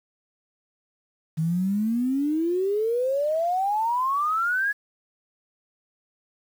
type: exponential sweep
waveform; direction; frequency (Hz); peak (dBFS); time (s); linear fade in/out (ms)
sine; up; 155.2 to 1698; -21; 1.37-4.73; 20
effects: 8-bit